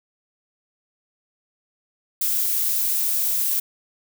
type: noise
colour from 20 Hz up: violet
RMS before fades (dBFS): -22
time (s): 2.21-3.6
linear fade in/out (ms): 5
effects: none